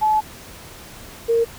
sine tone pair in turn, 860 / 462.2 Hz, A5 / A#4, -40 / -15 cents, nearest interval major seventh, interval 1075 cents, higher first, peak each -14 dBFS, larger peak neither, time 0.01-0.21 / 1.28-1.45 s, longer first, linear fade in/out 20 ms, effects pink hiss -40 dBFS RMS until 1.58 s

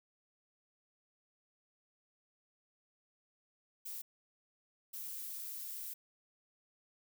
violet noise bursts at uneven times, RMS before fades -44 dBFS, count 2, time 3.85-4.02 / 4.93-5.94 s, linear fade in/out 10 ms, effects none

